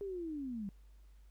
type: linear sweep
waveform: sine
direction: down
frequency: 408.6 to 190 Hz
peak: -38 dBFS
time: 0.01-0.69 s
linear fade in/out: 0 ms
effects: added 50 Hz sine -56 dBFS peak until 1.3 s + pink hiss -75 dBFS RMS until 1.3 s